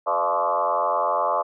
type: tone with frequency modulation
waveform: sine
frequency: 864 Hz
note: A5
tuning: 32 cents flat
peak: -19 dBFS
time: 0.06-1.43 s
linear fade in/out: 20 ms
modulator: 88.2 Hz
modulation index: 3.8
effects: none